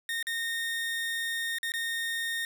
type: tone with dropouts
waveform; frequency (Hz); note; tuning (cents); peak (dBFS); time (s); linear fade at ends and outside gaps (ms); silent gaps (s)
30% pulse; 1841; A#6; -22; -27; 0.09-2.45; 1; 0.227-0.269 / 1.585-1.63 / 1.72-1.738
effects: none